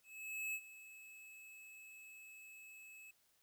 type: tone with ADSR envelope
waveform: square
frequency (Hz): 2590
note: E7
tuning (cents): -31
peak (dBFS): -39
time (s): 0.03-3.11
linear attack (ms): 510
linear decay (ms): 60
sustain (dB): -16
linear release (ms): 6
effects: white hiss -75 dBFS RMS until 3.42 s